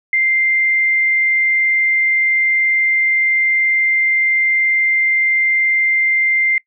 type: tone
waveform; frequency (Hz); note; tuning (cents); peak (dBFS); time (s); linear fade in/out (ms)
sine; 2093; C7; 0; -12; 0.13-6.58; 2
effects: noise-tail reverb RT60 0.1 s tail -22 dB re dry